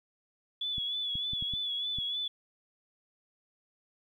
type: tone with vibrato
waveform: sine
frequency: 3419 Hz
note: G#7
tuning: 50 cents sharp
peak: -31 dBFS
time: 0.61-2.28 s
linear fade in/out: 5 ms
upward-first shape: sine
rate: 3.3 Hz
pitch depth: 43 cents each way
type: clicks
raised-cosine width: 5 ms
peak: -29 dBFS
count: 6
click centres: 0.782 / 1.155 / 1.334 / 1.425 / 1.537 / 1.986 s
effects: 11-bit